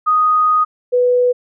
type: tone pair in turn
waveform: sine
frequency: 1244.5 / 493.9 Hz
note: D#6 / B4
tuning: 0 / 0 cents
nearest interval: octave + major third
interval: 1600 cents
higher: first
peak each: -10 dBFS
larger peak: neither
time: 0.06-0.65 / 0.92-1.33 s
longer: first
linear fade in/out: 20 ms
effects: none